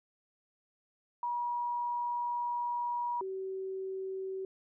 sine tone pair in turn, 961 / 381.4 Hz, B5 / G4, -48 / -47 cents, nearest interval octave + major third, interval 1599 cents, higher first, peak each -31 / -35 dBFS, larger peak first, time 1.23-3.21 / 3.21-4.45 s, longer first, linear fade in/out 2 ms, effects none

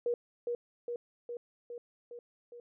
sine tone with echo, 478.4 Hz, A#4, 45 cents sharp, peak -28 dBFS, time 0.06-0.14 s, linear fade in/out 2 ms, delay 410 ms, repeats 6, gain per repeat -3 dB, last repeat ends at 2.6 s, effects none

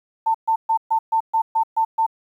sine tone bursts, 895 Hz, A5, 29 cents sharp, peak -15 dBFS, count 9, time 0.26-2.065 s, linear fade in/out 10 ms, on 85 ms, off 130 ms, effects 9-bit

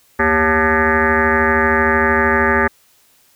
sine tone with frequency modulation, 1040 Hz, C6, 11 cents flat, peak -11 dBFS, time 0.19-2.68 s, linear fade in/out 10 ms, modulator 161 Hz, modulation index 5.5, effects white hiss -54 dBFS RMS until 3.35 s

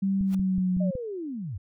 sine tone with pitch glide, 194.4 to 182.43 Hz, G3 to F#3, -14 to -24 cents, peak -22 dBFS, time 0.02-0.91 s, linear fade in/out 10 ms, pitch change -110 cents, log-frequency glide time 0.21-0.73 s
click train, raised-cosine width 5 ms, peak -22 dBFS, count 5, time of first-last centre 0.21-0.953 s, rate 5.38 Hz
pink noise with exponential growth, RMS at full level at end -40 dBFS, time 0.24-0.35 s, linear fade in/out 5 ms, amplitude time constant 23 ms
sine linear sweep, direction down, 622.3 to 79.4 Hz, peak -31 dBFS, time 0.8-1.58 s, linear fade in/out 10 ms
effects none

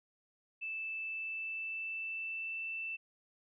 sine tone with pitch glide, 2637 to 2661 Hz, E7 to E7, 0 to +16 cents, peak -37 dBFS, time 0.61-2.97 s, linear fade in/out 20 ms, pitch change +16 cents, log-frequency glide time 0.98-2.61 s, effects none

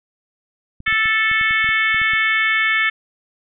clicks, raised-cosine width 5 ms, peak -24 dBFS, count 12, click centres 0.804 / 0.879 / 0.926 / 1.057 / 1.314 / 1.412 / 1.509 / 1.644 / 1.69 / 1.945 / 2.016 / 2.135 s
harmonic tone, 440 Hz, A4, in tune, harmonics 3 / 4 / 5 / 6 / 7 / 8, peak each -24 / -18 / -18 / -30 / -29 / -30 dBFS, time 0.86-2.9 s, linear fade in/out 10 ms
effects none

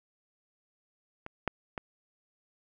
clicks, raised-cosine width 0.5 ms, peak -25 / -13 / -20 dBFS, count 3, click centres 1.264 / 1.477 / 1.778 s, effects none

